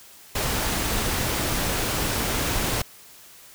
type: noise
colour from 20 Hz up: pink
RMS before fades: -25 dBFS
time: 0.35-2.82 s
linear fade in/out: 5 ms
effects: white hiss -48 dBFS RMS until 3.54 s